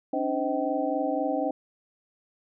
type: tone cluster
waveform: sine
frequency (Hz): 277.3 / 301.2 / 517 / 634 / 771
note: C#4 / D4 / C5 / D#5 / G5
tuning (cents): +1 / +44 / -21 / +32 / -29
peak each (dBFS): -31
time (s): 0.13-1.51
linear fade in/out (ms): 5
effects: none